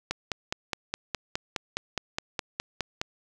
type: click train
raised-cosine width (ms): 0.2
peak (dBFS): -11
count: 15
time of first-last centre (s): 0.11-3.015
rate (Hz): 4.82
effects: none